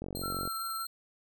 click train, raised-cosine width 2 ms, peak -25 dBFS, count 22, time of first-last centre 0.02-0.476 s, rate 46.1 Hz
15% pulse tone with tremolo, 4186 Hz, C8, in tune, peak -30 dBFS, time 0.15-0.87 s, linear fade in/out 5 ms, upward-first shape sine, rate 20 Hz, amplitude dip 40%
sine tone with vibrato, 1343 Hz, E6, 32 cents sharp, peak -35 dBFS, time 0.22-0.86 s, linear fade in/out 20 ms, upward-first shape square, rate 5.2 Hz, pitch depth 12 cents each way
effects none

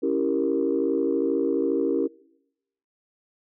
sine chord, C# diminished seventh, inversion none, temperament equal, 277.2 / 329.6 / 392 / 466.2 Hz, C#4 / E4 / G4 / Bb4, 0 / 0 / 0 / 0 cents, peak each -26 dBFS, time 0.02-2.08 s, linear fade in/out 20 ms, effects noise-tail reverb RT60 0.9 s tail -25 dB re dry + tanh soft clip ceiling -12 dBFS

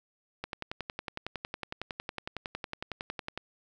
click train, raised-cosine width 0.3 ms, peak -19 dBFS, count 33, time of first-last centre 0.44-3.376 s, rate 10.9 Hz, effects none

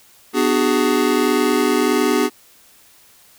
square chord, G# half-diminished seventh, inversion first, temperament just, 249.2 / 299 / 373.8 / 415.3 Hz, B3 / D4 / F#4 / G#4, +16 / +31 / +18 / 0 cents, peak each -21 dBFS, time 0.33-2.3 s, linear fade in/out 50 ms, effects white hiss -50 dBFS RMS until 3.38 s

